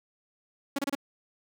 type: tone bursts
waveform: sawtooth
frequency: 279.4 Hz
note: C#4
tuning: 14 cents sharp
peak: -23 dBFS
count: 4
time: 0.76-0.952 s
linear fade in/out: 5 ms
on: 27 ms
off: 28 ms
effects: none